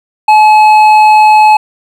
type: tone with hard clipping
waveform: sine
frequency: 856 Hz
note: A5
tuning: 48 cents flat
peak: -3 dBFS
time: 0.28-1.57 s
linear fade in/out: 5 ms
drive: 7 dB
effects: none